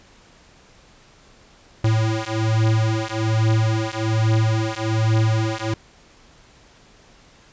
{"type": "beating tone pair", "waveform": "square", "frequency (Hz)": [110, 111.2], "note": ["A2", "A2"], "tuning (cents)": [0, 19], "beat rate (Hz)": 1.2, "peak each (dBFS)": -21, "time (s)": [1.84, 5.74], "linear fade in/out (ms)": 5, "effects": ["pink hiss -51 dBFS RMS until 7.52 s", "resampled to 16000 Hz"]}